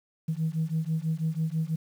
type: beating tone pair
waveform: sine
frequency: 157 / 163.1 Hz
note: D#3 / E3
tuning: +16 / -18 cents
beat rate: 6.1 Hz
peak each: -28 dBFS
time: 0.28-1.76 s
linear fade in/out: 10 ms
effects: tanh soft clip ceiling -20 dBFS + 9-bit